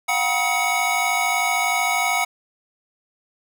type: tone cluster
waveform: square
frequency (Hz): 714 / 767 / 963 / 1274 / 2225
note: F5 / G5 / B5 / D#6 / C#7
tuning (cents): +38 / -38 / -44 / +41 / +6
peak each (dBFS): -26 / -27 / -28 / -29 / -23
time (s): 0.08-2.25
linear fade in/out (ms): 10
effects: none